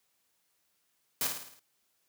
white noise with echo, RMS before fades -30 dBFS, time 1.21-1.27 s, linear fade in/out 2 ms, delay 54 ms, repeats 6, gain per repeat -5 dB, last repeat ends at 1.594 s, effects white hiss -75 dBFS RMS until 2.08 s + high-pass 80 Hz 12 dB/octave

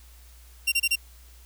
sawtooth tone bursts, 2761 Hz, F7, 20 cents flat, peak -17 dBFS, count 4, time 0.67-0.958 s, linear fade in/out 10 ms, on 51 ms, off 28 ms, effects added 60 Hz sine -48 dBFS peak until 1.45 s + white hiss -56 dBFS RMS until 1.45 s

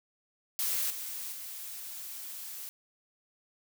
blue noise with level steps, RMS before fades -31 / -39 / -42 dBFS, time 0.59-2.69 s, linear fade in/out 0 ms, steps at 0.9 / 1.32 s, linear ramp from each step 5 ms, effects none

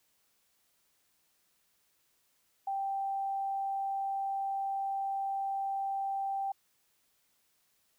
sine tone, 784 Hz, G5, in tune, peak -31 dBFS, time 2.67-6.52 s, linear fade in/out 5 ms, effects white hiss -73 dBFS RMS until 7.98 s

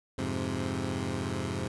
15% pulse chord, F minor, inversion none, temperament equal, 87.31 / 103.83 / 130.81 Hz, F2 / Ab2 / C3, 0 / 0 / 0 cents, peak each -29 dBFS, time 0.18-1.68 s, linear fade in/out 5 ms, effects resampled to 24000 Hz

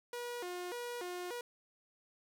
sawtooth tone with vibrato, 415.3 Hz, G#4, in tune, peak -36 dBFS, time 0.13-1.41 s, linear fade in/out 2 ms, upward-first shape square, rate 1.7 Hz, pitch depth 260 cents each way, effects none

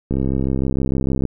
click train, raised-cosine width 3 ms, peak -8 dBFS, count 77, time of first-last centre 0.11-1.253 s, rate 66.5 Hz, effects none

